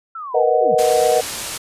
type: linear sweep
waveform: sine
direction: down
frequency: 1368 to 135.8 Hz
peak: -27 dBFS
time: 0.15-0.75 s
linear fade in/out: 5 ms
type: chord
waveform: sine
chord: B major seventh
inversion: third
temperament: equal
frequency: 466.2 / 493.9 / 622.3 / 740 Hz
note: A#4 / B4 / D#5 / F#5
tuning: 0 / 0 / 0 / 0 cents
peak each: -18 dBFS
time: 0.34-1.21 s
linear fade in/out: 10 ms
type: low-pass noise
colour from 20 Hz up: white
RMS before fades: -28 dBFS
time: 0.78-1.58 s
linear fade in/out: 10 ms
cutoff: 11000 Hz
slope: 24 dB/octave
effects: resampled to 32000 Hz